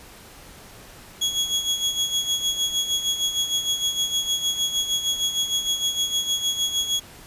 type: tone with tremolo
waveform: 30% pulse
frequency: 3332 Hz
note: G#7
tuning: 5 cents sharp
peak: -16 dBFS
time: 1.21-7 s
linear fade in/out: 10 ms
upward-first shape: sine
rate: 6.5 Hz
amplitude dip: 65%
effects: pink hiss -45 dBFS RMS until 7.26 s + resampled to 32000 Hz